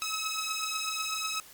10% pulse beating tone pair, 1281 / 1289.1 Hz, E6 / E6, -50 / -39 cents, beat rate 8.1 Hz, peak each -26 dBFS, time 0.02-1.4 s, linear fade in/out 0 ms, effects white hiss -52 dBFS RMS until 1.53 s + Opus 48 kbps

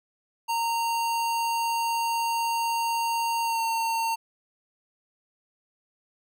square tone with pitch glide, 924 to 911.3 Hz, A#5 to A#5, -16 to -39 cents, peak -25 dBFS, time 0.48-4.16 s, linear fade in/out 20 ms, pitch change -23 cents, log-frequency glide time 3.43-3.61 s, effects none

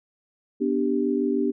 sine chord, G major, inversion first, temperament equal, 246.9 / 293.7 / 392 Hz, B3 / D4 / G4, 0 / 0 / 0 cents, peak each -25 dBFS, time 0.6-1.52 s, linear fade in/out 20 ms, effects none

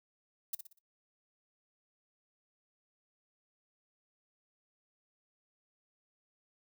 violet noise with echo, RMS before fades -35 dBFS, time 0.53-0.55 s, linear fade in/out 5 ms, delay 60 ms, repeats 4, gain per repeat -8 dB, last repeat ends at 0.79 s, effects noise-tail reverb RT60 0.1 s tail -20 dB re dry

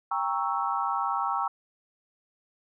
sine chord, G diminished seventh, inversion none, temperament equal with one note detuned, 793.6 / 932.3 / 1108.7 / 1318.5 Hz, G5 / Bb5 / Db6 / Fb6, +21 / 0 / 0 / 0 cents, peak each -31 dBFS, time 0.11-1.48 s, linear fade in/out 5 ms, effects none

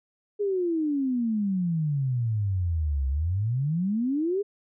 sine exponential two-way sweep, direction down then up, 418.8 to 65.41 to 418.8 Hz, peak -23 dBFS, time 0.39-4.43 s, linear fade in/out 20 ms, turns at 3.08 s, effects none

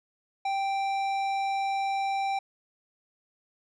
sine tone with tanh clipping, 784 Hz, G5, in tune, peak -28 dBFS, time 0.45-2.39 s, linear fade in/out 5 ms, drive 13 dB, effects none

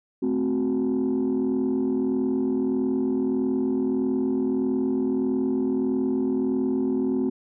sine chord, F# diminished, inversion first, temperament equal, 220 / 261.6 / 370 Hz, A3 / C4 / F#4, 0 / 0 / 0 cents, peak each -27 / -22 / -25 dBFS, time 0.22-7.3 s, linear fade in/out 10 ms, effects tanh soft clip ceiling -17 dBFS

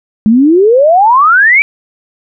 sine exponential sweep, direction up, 207.7 to 2359 Hz, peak -3 dBFS, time 0.26-1.62 s, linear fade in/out 0 ms, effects none

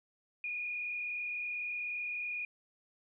sine tone with frequency modulation, 2445 Hz, D#7, 31 cents flat, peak -35 dBFS, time 0.44-2.45 s, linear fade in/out 2 ms, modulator 36.2 Hz, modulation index 1.1, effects none

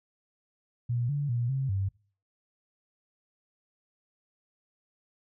sine tone with pitch steps, 120.3 / 143.9 / 119.7 / 134.3 / 97.2 Hz, B2 / D3 / A#2 / C3 / G2, -45 / -35 / +46 / +46 / -14 cents, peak -26 dBFS, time 0.89-1.89 s, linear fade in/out 10 ms, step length 200 ms, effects noise-tail reverb RT60 0.4 s tail -22 dB re dry

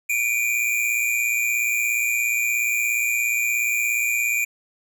square tone pair together, 2320 / 2437 Hz, D7 / D#7, -22 / -37 cents, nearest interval minor second, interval 85 cents, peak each -24 / -23 dBFS, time 0.09-4.45 s, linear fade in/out 10 ms, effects none

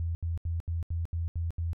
sine tone bursts, 83.8 Hz, E2, 29 cents sharp, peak -28 dBFS, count 8, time 0-1.732 s, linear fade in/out 0 ms, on 150 ms, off 76 ms, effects none

